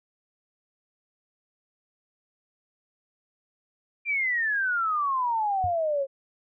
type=exponential sweep; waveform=sine; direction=down; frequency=2400 to 533 Hz; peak=-23 dBFS; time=4.05-6.07 s; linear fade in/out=50 ms
type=tone with exponential decay; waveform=sine; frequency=91.8 Hz; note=F#2; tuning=13 cents flat; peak=-25 dBFS; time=5.64-5.76 s; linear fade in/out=0 ms; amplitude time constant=26 ms
effects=none